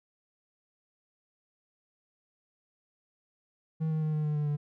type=tone with pitch steps; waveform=triangle; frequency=158.9 / 156.8 / 154.73 / 152.69 / 150.68 / 148.69 / 146.73 Hz; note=D#3 / D#3 / D#3 / D#3 / D3 / D3 / D3; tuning=+37 / +14 / -9 / -32 / +45 / +22 / -1 cents; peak=-25 dBFS; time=3.8-4.57 s; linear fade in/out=20 ms; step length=110 ms; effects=none